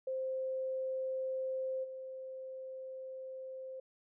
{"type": "tone with level steps", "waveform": "sine", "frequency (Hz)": 523.3, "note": "C5", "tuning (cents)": 0, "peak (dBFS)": [-34, -42], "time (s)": [0.07, 3.8], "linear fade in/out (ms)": 5, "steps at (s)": 1.83, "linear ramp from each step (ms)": 20, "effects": []}